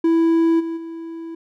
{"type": "tone with level steps", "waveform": "triangle", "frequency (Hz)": 329.9, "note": "E4", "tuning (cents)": 1, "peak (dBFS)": [-11, -21, -27], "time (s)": [0.04, 1.35], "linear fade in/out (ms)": 5, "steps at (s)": [0.59, 0.76], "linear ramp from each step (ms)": 20, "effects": []}